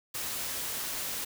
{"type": "noise", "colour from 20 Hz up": "white", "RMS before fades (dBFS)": -35, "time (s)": [0.14, 1.25], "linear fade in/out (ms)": 10, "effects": []}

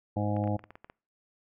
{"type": "harmonic tone", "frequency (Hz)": 103.83, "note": "G#2", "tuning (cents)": 0, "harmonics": [1, 2, 3, 5, 6, 7, 8], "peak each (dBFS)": [-30, -33, -35, -37, -38, -38, -39], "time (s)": [0.16, 0.57], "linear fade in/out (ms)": 10}
{"type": "clicks", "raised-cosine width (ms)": 0.5, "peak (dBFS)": -31, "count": 9, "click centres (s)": [0.366, 0.44, 0.475, 0.593, 0.64, 0.706, 0.755, 0.845, 0.899]}
{"effects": ["noise-tail reverb RT60 0.4 s tail -25 dB re dry"]}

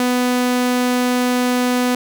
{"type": "tone", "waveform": "sawtooth", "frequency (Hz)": 248.4, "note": "B3", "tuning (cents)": 10, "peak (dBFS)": -11, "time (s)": [0, 1.95], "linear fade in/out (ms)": 2, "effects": []}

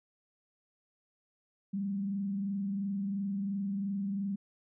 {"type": "tone with frequency modulation", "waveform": "sine", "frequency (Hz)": 198, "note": "G3", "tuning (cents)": 18, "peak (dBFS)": -31, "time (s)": [1.73, 4.36], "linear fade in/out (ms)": 10, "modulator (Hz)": 22.9, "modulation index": 0.35, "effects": []}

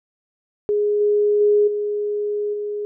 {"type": "tone with level steps", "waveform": "sine", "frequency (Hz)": 415.3, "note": "G#4", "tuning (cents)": 0, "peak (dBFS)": [-16, -14, -12, -20, -23], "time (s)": [0.69, 2.85], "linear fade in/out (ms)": 0, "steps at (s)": [1, 1.4, 1.67, 2.53], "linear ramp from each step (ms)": 10, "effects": []}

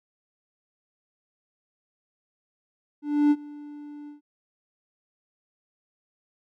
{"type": "tone with ADSR envelope", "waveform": "triangle", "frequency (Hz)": 293.7, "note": "D4", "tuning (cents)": 0, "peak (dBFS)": -13, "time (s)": [3.02, 4.21], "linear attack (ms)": 290, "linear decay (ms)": 46, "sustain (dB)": -23, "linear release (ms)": 130, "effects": []}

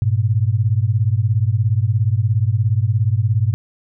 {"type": "beating tone pair", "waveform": "sine", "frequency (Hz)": [101.5, 118.5], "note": ["G#2", "A#2"], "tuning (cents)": [-39, 29], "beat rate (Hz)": 17, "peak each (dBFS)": [-16, -17], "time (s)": [0.02, 3.54], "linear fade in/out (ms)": 0, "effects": []}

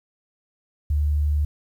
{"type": "tone", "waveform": "sine", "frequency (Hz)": 74, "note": "D2", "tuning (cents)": 14, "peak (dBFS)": -18, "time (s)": [0.9, 1.45], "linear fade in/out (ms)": 5, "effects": ["9-bit"]}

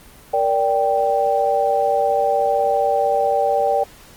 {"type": "chord", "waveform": "sine", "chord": "G minor", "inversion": "first", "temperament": "equal with one note detuned", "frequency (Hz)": [466.2, 581.9, 784], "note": ["Bb4", "D5", "G5"], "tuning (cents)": [0, -16, 0], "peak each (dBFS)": [-22, -19, -18], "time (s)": [0.33, 3.84], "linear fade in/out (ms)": 10, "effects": ["pink hiss -45 dBFS RMS until 4.16 s", "Opus 24 kbps"]}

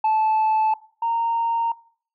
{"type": "tone pair in turn", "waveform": "sine", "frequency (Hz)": [872, 923.9], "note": ["A5", "A#5"], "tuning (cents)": [-16, -16], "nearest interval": "minor second", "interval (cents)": 100, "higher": "second", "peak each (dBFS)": [-14, -19], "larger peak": "first", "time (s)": [[0.04, 0.74], [1.02, 1.72]], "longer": "neither", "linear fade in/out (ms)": 5, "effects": ["noise-tail reverb RT60 0.5 s tail -21 dB re dry", "tanh soft clip ceiling -15 dBFS"]}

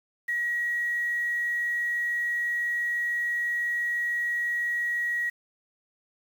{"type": "tone with quantisation", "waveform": "sine", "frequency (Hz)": 1907, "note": "A#6", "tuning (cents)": 39, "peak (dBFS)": -25, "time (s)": [0.28, 5.3], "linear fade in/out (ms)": 10, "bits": 8, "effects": []}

